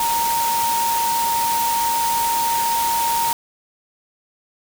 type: tone in noise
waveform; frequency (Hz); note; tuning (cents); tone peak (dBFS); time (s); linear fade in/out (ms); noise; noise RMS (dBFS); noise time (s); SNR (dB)
sine; 928; A#5; -8; -18; 0-3.33; 2; white; -25; 0-3.33; +4
effects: none